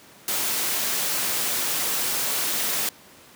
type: noise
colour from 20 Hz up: white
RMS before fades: -25 dBFS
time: 0.28-2.89 s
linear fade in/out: 2 ms
effects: pink hiss -49 dBFS RMS until 3.35 s + high-pass 150 Hz 12 dB/octave